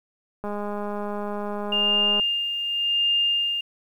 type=click train; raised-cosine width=1 ms; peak=-18 dBFS; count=363; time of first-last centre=0.44-2.197 s; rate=206 Hz
type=tone with tremolo; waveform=sine; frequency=2810 Hz; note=F7; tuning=10 cents sharp; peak=-18 dBFS; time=1.72-3.61 s; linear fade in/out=5 ms; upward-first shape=sine; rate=0.88 Hz; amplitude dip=55%
effects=9-bit